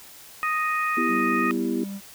harmonic tone, 622.3 Hz, D#5, in tune, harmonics 2 / 3 / 4, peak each -24 / -28 / -30 dBFS, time 0.43-1.51 s, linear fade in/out 0 ms
sine chord, E minor, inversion second, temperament just, 247.2 / 329.6 / 395.6 Hz, B3 / E4 / G4, +2 / 0 / +16 cents, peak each -26 / -27 / -31 dBFS, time 0.97-1.84 s, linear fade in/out 5 ms
triangle tone with pitch glide, 193.6 to 197.67 Hz, G3 to G3, -21 to +15 cents, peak -29 dBFS, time 1.07-2.01 s, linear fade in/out 50 ms, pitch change +36 cents, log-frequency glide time 1.61-1.67 s
effects white hiss -46 dBFS RMS until 2.14 s

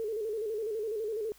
sine tone with vibrato, 434.3 Hz, A4, 23 cents flat, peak -31 dBFS, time 0-1.32 s, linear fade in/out 0 ms, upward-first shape square, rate 12 Hz, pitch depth 70 cents each way, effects added 50 Hz sine -65 dBFS peak until 1.38 s + white hiss -60 dBFS RMS until 1.38 s

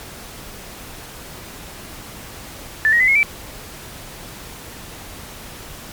sine tone with pitch steps, 1760 / 1886.3 / 2022 / 2167 / 2322 Hz, A6 / A#6 / B6 / C#7 / D7, 0 / +20 / +40 / -40 / -20 cents, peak -11 dBFS, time 2.85-3.23 s, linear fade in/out 0 ms, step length 76 ms, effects pink hiss -36 dBFS RMS until 5.92 s + MP3 96 kbps

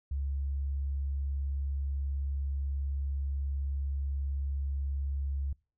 sine tone, 69.3 Hz, C#2, in tune, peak -30 dBFS, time 0.11-5.53 s, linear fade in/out 5 ms, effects noise-tail reverb RT60 0.4 s tail -26 dB re dry

